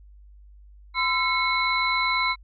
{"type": "tone cluster", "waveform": "sine", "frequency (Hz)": [1022, 1340, 2184, 4006], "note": ["C6", "E6", "C#7", "B7"], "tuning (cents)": [-41, 28, -26, 24], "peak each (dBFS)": [-25, -31, -24, -29], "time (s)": [0.94, 2.36], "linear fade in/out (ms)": 50, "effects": ["added 50 Hz sine -46 dBFS peak until 2.43 s"]}